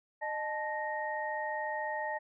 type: tone cluster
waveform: sine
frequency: 612 / 872 / 1862 Hz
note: D#5 / A5 / A#6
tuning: -29 / -16 / -2 cents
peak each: -38 / -36 / -38 dBFS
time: 0.21-2.19 s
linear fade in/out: 20 ms
effects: none